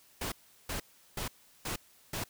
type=noise bursts; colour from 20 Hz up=pink; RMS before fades=-36 dBFS; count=5; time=0.21-2.24 s; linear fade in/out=5 ms; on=110 ms; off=370 ms; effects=white hiss -62 dBFS RMS until 2.29 s